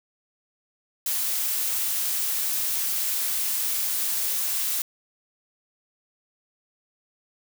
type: noise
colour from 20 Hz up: blue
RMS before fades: -26 dBFS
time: 1.06-4.82 s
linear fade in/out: 2 ms
effects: none